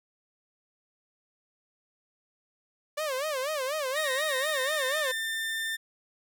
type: tone with vibrato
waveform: sawtooth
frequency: 567 Hz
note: C#5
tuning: 39 cents sharp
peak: -25 dBFS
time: 2.97-5.12 s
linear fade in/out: 10 ms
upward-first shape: sine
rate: 4.1 Hz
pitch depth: 180 cents each way
type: tone with pitch glide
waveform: 30% pulse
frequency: 1864.7 to 1793.9 Hz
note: A#6 to A6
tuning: 0 to +33 cents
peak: -27 dBFS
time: 3.95-5.77 s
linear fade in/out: 20 ms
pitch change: -67 cents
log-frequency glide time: 4.26-5.11 s
effects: none